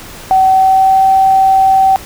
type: tone with pitch glide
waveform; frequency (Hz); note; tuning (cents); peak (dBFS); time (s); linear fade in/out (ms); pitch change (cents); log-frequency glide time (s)
sine; 760 to 769.3; F#5 to G5; +46 to -33; -5; 0.31-1.96; 0; +21; 0.46-1.03
effects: pink hiss -31 dBFS RMS until 2.05 s